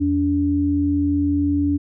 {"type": "tone pair together", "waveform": "sine", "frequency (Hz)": [84, 287.5], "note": ["E2", "D4"], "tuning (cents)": [33, -37], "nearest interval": "octave + major sixth", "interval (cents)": 2130, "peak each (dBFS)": [-23, -17], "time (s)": [0, 1.78], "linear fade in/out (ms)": 20, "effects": []}